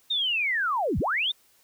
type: linear two-way sweep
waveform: sine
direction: down then up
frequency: 3729 to 45.01 to 3729 Hz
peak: -23 dBFS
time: 0.1-1.32 s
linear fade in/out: 10 ms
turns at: 0.99 s
effects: white hiss -62 dBFS RMS until 1.63 s